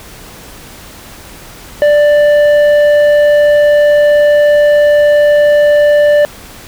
triangle tone with tanh clipping, 589 Hz, D5, 5 cents sharp, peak -6 dBFS, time 1.82-6.25 s, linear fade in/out 0 ms, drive 12 dB, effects pink hiss -33 dBFS RMS until 6.67 s

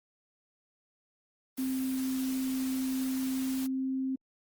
white noise, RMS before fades -43 dBFS, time 1.57-3.67 s, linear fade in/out 10 ms
sine tone with pitch glide, 261.6 to 263.7 Hz, C4 to C4, 0 to +14 cents, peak -29 dBFS, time 1.58-4.16 s, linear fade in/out 10 ms, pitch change +14 cents, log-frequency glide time 3.12-3.88 s
effects Opus 24 kbps

